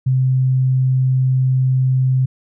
sine tone, 130 Hz, C3, 11 cents flat, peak -12 dBFS, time 0.06-2.26 s, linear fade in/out 10 ms, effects none

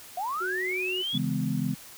sine linear sweep, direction up, 686 to 3454 Hz, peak -28 dBFS, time 0.17-1.18 s, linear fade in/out 5 ms
sine tone, 370 Hz, F#4, in tune, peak -32 dBFS, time 0.4-1.03 s, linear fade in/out 20 ms
sine chord, C# minor seventh, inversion none, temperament equal with one note detuned, 138.59 / 164.81 / 207.7 / 252.4 Hz, C#3 / E3 / G#3 / B3, 0 / 0 / 0 / +38 cents, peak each -31 dBFS, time 1.13-1.75 s, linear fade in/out 20 ms
effects white hiss -47 dBFS RMS until 1.97 s

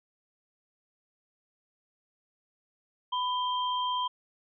sine tone pair together, 998 / 3168 Hz, B5 / G7, +18 / +18 cents, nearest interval octave + minor sixth, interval 2000 cents, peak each -28 / -34 dBFS, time 3.12-4.08 s, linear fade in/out 10 ms, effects none

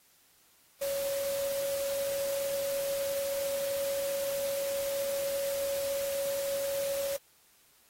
sine tone in noise, 556 Hz, C#5, 5 cents sharp, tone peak -30 dBFS, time 0.81-7.17 s, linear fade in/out 10 ms, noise white, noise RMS -40 dBFS, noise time 0.81-7.17 s, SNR +7 dB, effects white hiss -64 dBFS RMS until 7.89 s + AAC 48 kbps

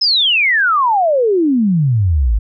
sine exponential sweep, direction down, 5274 to 49 Hz, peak -10 dBFS, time 0.01-2.39 s, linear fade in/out 10 ms, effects none

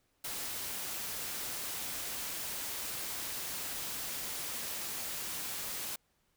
white noise, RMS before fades -39 dBFS, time 0.24-5.96 s, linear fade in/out 5 ms, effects pink hiss -75 dBFS RMS until 6.36 s

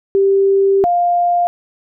sine tone pair in turn, 392 / 701.1 Hz, G4 / F5, 0 / +7 cents, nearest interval minor seventh, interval 1007 cents, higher second, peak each -9 / -11 dBFS, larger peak first, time 0.15-0.84 / 0.84-1.47 s, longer first, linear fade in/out 0 ms, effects none

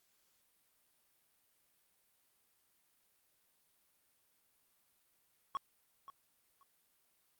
triangle tone with echo, 1105 Hz, C#6, 6 cents flat, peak -32 dBFS, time 5.55-5.57 s, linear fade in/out 0 ms, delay 530 ms, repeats 2, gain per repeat -14 dB, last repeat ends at 6.63 s, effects white hiss -75 dBFS RMS until 7.39 s + Opus 48 kbps

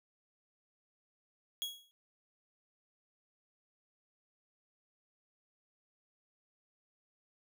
40% pulse tone with exponential decay, 3322 Hz, G#7, in tune, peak -32 dBFS, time 1.62-1.91 s, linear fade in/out 0 ms, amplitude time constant 63 ms, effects none

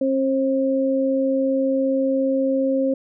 sine tone pair together, 268.7 / 534 Hz, C4 / C5, +46 / +35 cents, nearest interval octave, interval 1189 cents, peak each -20 dBFS, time 0.01-2.94 s, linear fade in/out 5 ms, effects none

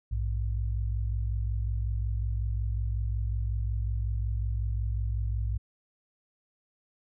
sine tone pair together, 58.14 / 103.6 Hz, A#1 / G#2, -4 / -4 cents, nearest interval minor seventh, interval 1000 cents, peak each -28 / -32 dBFS, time 0.11-5.58 s, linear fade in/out 10 ms, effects none

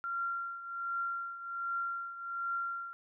sine tone with tremolo, 1378 Hz, F6, 24 cents flat, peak -31 dBFS, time 0.04-2.93 s, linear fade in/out 0 ms, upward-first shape triangle, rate 1.3 Hz, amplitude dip 75%, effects none

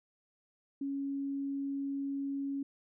sine tone, 277.2 Hz, C#4, in tune, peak -33 dBFS, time 0.81-2.63 s, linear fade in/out 5 ms, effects none

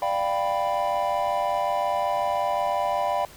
triangle chord, G dominant seventh, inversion second, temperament equal with one note detuned, 590.7 / 698.5 / 784 / 987.8 Hz, D5 / F5 / G5 / B5, +10 / 0 / 0 / 0 cents, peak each -26 dBFS, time 0.02-3.25 s, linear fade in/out 2 ms, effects pink hiss -47 dBFS RMS until 3.36 s

